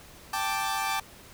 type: chord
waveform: sawtooth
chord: G suspended second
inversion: none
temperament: equal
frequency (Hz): 784 / 880 / 1174.7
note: G5 / A5 / D6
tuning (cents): 0 / 0 / 0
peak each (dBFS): -28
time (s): 0.33-1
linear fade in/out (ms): 5
effects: pink hiss -50 dBFS RMS until 1.33 s